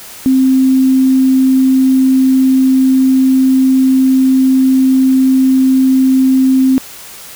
sine tone, 262.4 Hz, C4, 5 cents sharp, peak -6 dBFS, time 0.26-6.78 s, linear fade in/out 0 ms, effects white hiss -32 dBFS RMS until 7.35 s

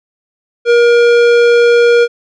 sine tone with tanh clipping, 474.5 Hz, A#4, 31 cents sharp, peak -7 dBFS, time 0.65-2.08 s, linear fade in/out 50 ms, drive 16 dB, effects none

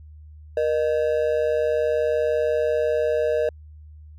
triangle ring-modulated tone, 543 Hz, C#5, 36 cents flat, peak -14 dBFS, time 0.57-3.49 s, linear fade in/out 2 ms, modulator 70.2 Hz, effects added 76 Hz sine -41 dBFS peak until 4.18 s

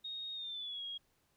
sine tone with pitch glide, 3729 to 3284 Hz, A#7 to G#7, 0 to -20 cents, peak -40 dBFS, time 0.04-0.98 s, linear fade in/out 10 ms, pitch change -220 cents, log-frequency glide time 0.34-0.84 s, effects pink hiss -75 dBFS RMS until 1.36 s

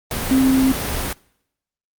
sine tone in noise, 263.7 Hz, C4, 14 cents sharp, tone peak -12 dBFS, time 0.31-0.72 s, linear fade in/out 2 ms, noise pink, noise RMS -24 dBFS, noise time 0.11-1.13 s, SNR +9 dB, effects noise-tail reverb RT60 0.8 s tail -25 dB re dry + Opus 32 kbps

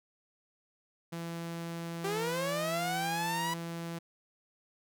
sawtooth tone, 168 Hz, E3, 33 cents sharp, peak -33 dBFS, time 1.12-3.99 s, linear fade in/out 10 ms
sawtooth linear sweep, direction up, 383.5 to 987.8 Hz, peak -28 dBFS, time 2.04-3.54 s, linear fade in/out 5 ms
effects none

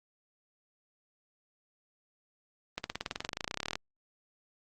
accelerating click train, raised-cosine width 0.2 ms, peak -16 dBFS, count 26, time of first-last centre 2.78-3.755 s, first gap 61 ms, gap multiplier 0.96, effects Opus 32 kbps

